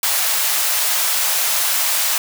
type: high-pass noise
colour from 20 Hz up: white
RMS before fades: -18 dBFS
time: 0.03-2.18 s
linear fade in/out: 2 ms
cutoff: 600 Hz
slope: 24 dB/octave
effects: none